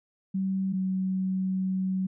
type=tone pair in turn; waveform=sine; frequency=191.2 / 188.24 Hz; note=G3 / F#3; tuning=-43 / +30 cents; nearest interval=unison; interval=27 cents; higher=first; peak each=-25 dBFS; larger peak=neither; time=0.34-0.73 / 0.73-2.07 s; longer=second; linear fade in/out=10 ms; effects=none